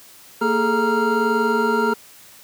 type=tone cluster; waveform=triangle; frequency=229.3 / 414.4 / 435.4 / 937 / 1386 Hz; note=A#3 / G#4 / A4 / A#5 / F6; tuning=-28 / -4 / -18 / +9 / -14 cents; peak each=-21 dBFS; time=0.41-1.94 s; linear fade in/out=10 ms; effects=white hiss -46 dBFS RMS until 2.43 s + high-pass 80 Hz 12 dB/octave